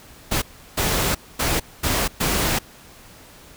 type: noise bursts at uneven times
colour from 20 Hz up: pink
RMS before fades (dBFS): -21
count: 5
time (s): 0.31-0.42 / 0.77-1.15 / 1.39-1.6 / 1.83-2.08 / 2.2-2.59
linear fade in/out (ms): 10
effects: pink hiss -46 dBFS RMS until 3.56 s